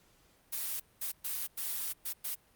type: noise bursts at uneven times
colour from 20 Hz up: blue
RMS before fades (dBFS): -36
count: 6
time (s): 0.52-0.8 / 1.01-1.12 / 1.24-1.47 / 1.57-1.93 / 2.05-2.13 / 2.24-2.35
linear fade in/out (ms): 10
effects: pink hiss -66 dBFS RMS until 2.55 s + Opus 48 kbps